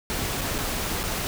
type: noise with dropouts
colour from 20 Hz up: pink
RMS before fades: -28 dBFS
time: 0.1-1.27 s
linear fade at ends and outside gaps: 0 ms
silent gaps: 0.411-0.415 / 0.581-0.586 / 1.032-1.038 s
effects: none